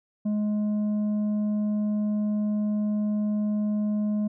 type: tone with tanh clipping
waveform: sine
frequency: 210 Hz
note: G#3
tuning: 19 cents sharp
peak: -24 dBFS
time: 0.25-4.28 s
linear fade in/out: 10 ms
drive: 5 dB
effects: none